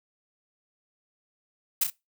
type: noise with echo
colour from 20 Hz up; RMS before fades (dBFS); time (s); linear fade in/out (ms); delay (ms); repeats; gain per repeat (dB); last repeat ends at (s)
blue; -23; 1.81-1.84; 5; 31; 2; -6; 1.902
effects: noise-tail reverb RT60 0.2 s tail -20 dB re dry